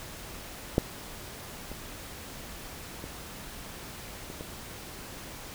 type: clicks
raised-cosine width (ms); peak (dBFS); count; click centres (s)
2; -8 / -26 / -26 / -26 / -25; 5; 0.781 / 1.716 / 3.041 / 4.301 / 4.409
effects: pink hiss -43 dBFS RMS until 5.54 s